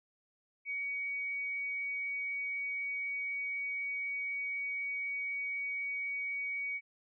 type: tone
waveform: sine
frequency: 2252 Hz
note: C#7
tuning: 27 cents sharp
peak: -34 dBFS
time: 0.65-6.81 s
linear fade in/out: 50 ms
effects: none